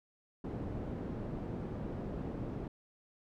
white low-pass noise, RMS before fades -40 dBFS, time 0.44-2.68 s, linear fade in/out 5 ms, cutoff 310 Hz, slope 12 dB/octave, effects none

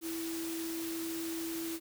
sine tone in noise, 329.6 Hz, E4, in tune, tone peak -36 dBFS, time 0.01-1.8 s, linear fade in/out 50 ms, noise white, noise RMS -43 dBFS, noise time 0.01-1.8 s, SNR +4 dB, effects none

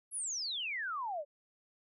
sine exponential sweep, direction down, 11360 to 554.4 Hz, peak -35 dBFS, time 0.11-1.25 s, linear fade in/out 50 ms, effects none

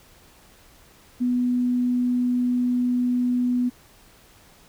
sine tone, 246.9 Hz, B3, in tune, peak -19 dBFS, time 1.2-3.7 s, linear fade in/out 20 ms, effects pink hiss -53 dBFS RMS until 4.68 s

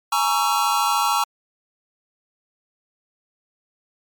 square chord, A# half-diminished seventh, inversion third, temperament just, 839.1 / 932.3 / 1118.8 / 1342.6 Hz, G#5 / A#5 / C#6 / E6, +18 / 0 / +16 / +31 cents, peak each -24 dBFS, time 0.12-1.24 s, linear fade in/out 5 ms, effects MP3 96 kbps

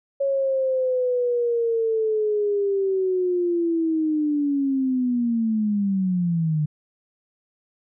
sine linear sweep, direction down, 554.4 to 148.6 Hz, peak -19 dBFS, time 0.2-6.66 s, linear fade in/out 10 ms, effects none

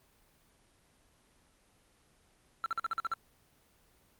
triangle tone bursts, 1347 Hz, E6, 37 cents sharp, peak -28 dBFS, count 8, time 2.64-3.136 s, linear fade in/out 0 ms, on 20 ms, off 48 ms, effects pink hiss -67 dBFS RMS until 4.19 s + Opus 24 kbps

